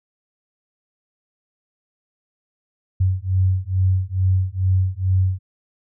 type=beating tone pair; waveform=sine; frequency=92.5 / 94.8 Hz; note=F#2 / F#2; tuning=0 / +43 cents; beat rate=2.3 Hz; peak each=-19 dBFS; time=3-5.39 s; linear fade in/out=10 ms; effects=none